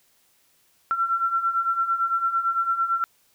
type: beating tone pair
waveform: sine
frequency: 1349 / 1357.9 Hz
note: E6 / F6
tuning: +40 / -49 cents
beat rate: 8.9 Hz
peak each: -27 / -22 dBFS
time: 0.91-3.04 s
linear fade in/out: 0 ms
effects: white hiss -63 dBFS RMS until 3.34 s